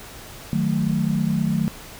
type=chord; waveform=sine; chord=D# diminished; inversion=none; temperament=equal; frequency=155.56 / 185 / 220 Hz; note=D#3 / F#3 / A3; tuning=0 / 0 / 0 cents; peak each=-23 dBFS; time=0.53-1.68 s; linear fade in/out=0 ms; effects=pink hiss -40 dBFS RMS until 1.99 s